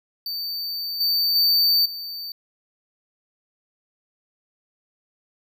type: tone with level steps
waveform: square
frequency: 4585 Hz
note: D8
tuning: 42 cents flat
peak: -27 / -19 / -16 / -31 dBFS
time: 0.26-2.32 s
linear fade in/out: 2 ms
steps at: 1 / 1.35 / 1.85 s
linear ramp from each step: 10 ms
effects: none